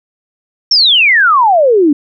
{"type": "exponential sweep", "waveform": "sine", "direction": "down", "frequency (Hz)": [5588, 277.2], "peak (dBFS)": -5, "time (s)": [0.71, 1.93], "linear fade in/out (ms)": 5, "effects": []}